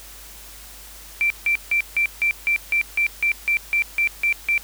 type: tone bursts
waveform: sine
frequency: 2349 Hz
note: D7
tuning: in tune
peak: -16 dBFS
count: 14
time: 1.21-4.578 s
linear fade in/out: 0 ms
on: 92 ms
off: 160 ms
effects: added 50 Hz sine -45 dBFS peak until 4.63 s + white hiss -42 dBFS RMS until 4.63 s